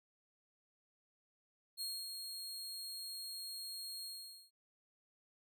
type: tone with ADSR envelope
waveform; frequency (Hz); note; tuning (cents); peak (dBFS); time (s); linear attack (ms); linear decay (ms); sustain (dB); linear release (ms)
sawtooth; 4261; C8; +31; -36; 1.77-4.51; 42; 250; -5; 470
effects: none